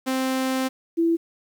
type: tone pair in turn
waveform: sawtooth / sine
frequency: 261.6 / 333.1 Hz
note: C4 / E4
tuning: 0 / +18 cents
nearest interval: major third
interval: 418 cents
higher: second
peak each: -18 / -17 dBFS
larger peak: second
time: 0.06-0.69 / 0.97-1.17 s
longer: first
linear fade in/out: 20 ms
effects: 9-bit